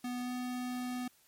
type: tone with pitch glide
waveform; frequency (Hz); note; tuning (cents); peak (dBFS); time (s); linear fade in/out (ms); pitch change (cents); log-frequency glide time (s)
square; 246.9 to 249; B3 to B3; 0 to +14; -36; 0.04-1.08; 5; +14; 0.21-0.31
effects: white hiss -66 dBFS RMS until 1.27 s + MP3 64 kbps